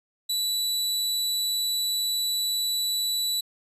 sawtooth tone, 3951 Hz, B7, in tune, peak -21 dBFS, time 0.29-3.41 s, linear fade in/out 10 ms, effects resampled to 32000 Hz

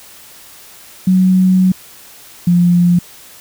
sine tone pair in turn, 185.8 / 175.37 Hz, F#3 / F3, +7 / +7 cents, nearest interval minor second, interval 100 cents, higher first, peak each -7 dBFS, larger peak neither, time 1.07-1.72 / 2.47-2.99 s, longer first, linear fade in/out 5 ms, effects white hiss -39 dBFS RMS until 3.4 s

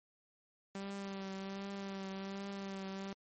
sawtooth tone with vibrato, 195.4 Hz, G3, 5 cents flat, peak -37 dBFS, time 0.75-3.13 s, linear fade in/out 2 ms, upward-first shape triangle, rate 1.3 Hz, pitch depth 30 cents each way, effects low-pass 10000 Hz 12 dB/octave + MP3 32 kbps

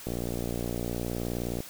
click train, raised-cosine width 2 ms, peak -19 dBFS, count 92, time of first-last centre 0.07-1.605 s, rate 59.3 Hz, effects white hiss -45 dBFS RMS until 1.69 s

